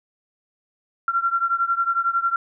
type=beating tone pair; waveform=sine; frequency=1365 / 1376 Hz; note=F6 / F6; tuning=-40 / -26 cents; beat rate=11 Hz; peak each=-21 / -23 dBFS; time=1.08-2.36 s; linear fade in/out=2 ms; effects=none